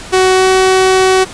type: tone with pitch glide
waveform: sawtooth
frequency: 373.7 to 376.3 Hz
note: F#4 to F#4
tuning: +17 to +29 cents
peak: -3 dBFS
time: 0.12-1.25 s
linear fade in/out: 20 ms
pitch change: +12 cents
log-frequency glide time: 0.34-0.47 s
effects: pink hiss -29 dBFS RMS until 1.33 s + resampled to 22050 Hz